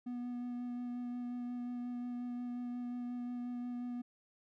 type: tone with vibrato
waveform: triangle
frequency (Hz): 244.2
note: B3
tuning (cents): -19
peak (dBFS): -36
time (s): 0.06-4.02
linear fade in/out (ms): 10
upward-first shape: sine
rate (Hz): 5.6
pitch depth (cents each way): 12
effects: none